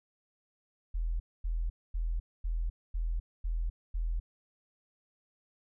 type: tone bursts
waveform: sine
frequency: 41.2 Hz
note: E1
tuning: in tune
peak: -29 dBFS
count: 7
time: 0.94-4.2 s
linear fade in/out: 10 ms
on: 260 ms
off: 240 ms
effects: none